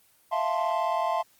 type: chord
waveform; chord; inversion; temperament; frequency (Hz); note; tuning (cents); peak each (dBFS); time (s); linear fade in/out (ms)
triangle; F major seventh; third; equal; 659.3 / 698.5 / 880 / 1046.5; E5 / F5 / A5 / C6; 0 / 0 / 0 / 0; -28; 0.31-1.23; 20
effects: white hiss -62 dBFS RMS until 1.39 s + Opus 24 kbps